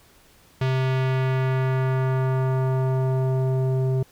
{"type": "tone with low-pass filter sweep", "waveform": "square", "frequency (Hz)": 130.9, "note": "C3", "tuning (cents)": 1, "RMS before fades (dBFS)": -22, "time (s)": [0.61, 4.03], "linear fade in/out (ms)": 5, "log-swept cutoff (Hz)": [3500, 470], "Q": 1.1, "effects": ["pink hiss -55 dBFS RMS until 4.11 s"]}